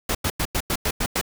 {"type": "noise bursts", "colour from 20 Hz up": "pink", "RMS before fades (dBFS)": -23, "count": 8, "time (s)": [0.09, 1.213], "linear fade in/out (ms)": 5, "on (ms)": 59, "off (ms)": 93, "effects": []}